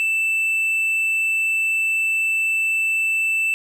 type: tone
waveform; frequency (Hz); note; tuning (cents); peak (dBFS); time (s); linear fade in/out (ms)
triangle; 2652; E7; +10; -16; 0-3.54; 0
effects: none